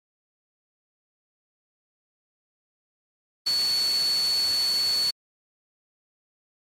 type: tone in noise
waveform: sine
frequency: 4435 Hz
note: C#8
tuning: in tune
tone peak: -21 dBFS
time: 3.46-5.11 s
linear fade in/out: 10 ms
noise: white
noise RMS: -33 dBFS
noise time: 3.46-5.11 s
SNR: +9 dB
effects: low-pass 11000 Hz 12 dB/octave + MP3 64 kbps